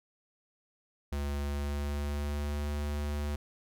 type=tone with pitch glide; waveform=square; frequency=71.5 to 73.38 Hz; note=D2 to D2; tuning=-46 to -1 cents; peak=-32 dBFS; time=1.12-3.36 s; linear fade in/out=5 ms; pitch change=+45 cents; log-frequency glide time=1.41-2.69 s; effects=none